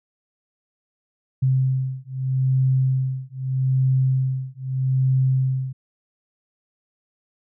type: beating tone pair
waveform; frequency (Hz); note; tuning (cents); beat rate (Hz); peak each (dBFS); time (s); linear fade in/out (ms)
sine; 130.81 / 131.61; C3 / C3; 0 / +11; 0.8; -21 / -21; 1.42-5.73; 10
effects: none